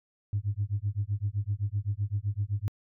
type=tone with tremolo; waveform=sine; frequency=102.2 Hz; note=G#2; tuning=27 cents flat; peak=-23 dBFS; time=0.33-2.68 s; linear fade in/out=0 ms; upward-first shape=sine; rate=7.8 Hz; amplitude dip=100%; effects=tanh soft clip ceiling -20 dBFS